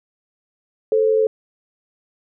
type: tone pair together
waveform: sine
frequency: 439.1 / 530.1 Hz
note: A4 / C5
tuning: -4 / +23 cents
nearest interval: minor third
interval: 327 cents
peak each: -14 / -21 dBFS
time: 0.92-1.27 s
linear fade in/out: 2 ms
effects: none